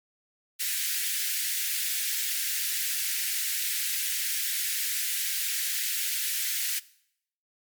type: high-pass noise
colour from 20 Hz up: white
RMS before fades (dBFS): -29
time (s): 0.59-6.8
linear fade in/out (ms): 20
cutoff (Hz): 1600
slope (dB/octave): 48
effects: noise-tail reverb RT60 0.7 s tail -20 dB re dry + MP3 96 kbps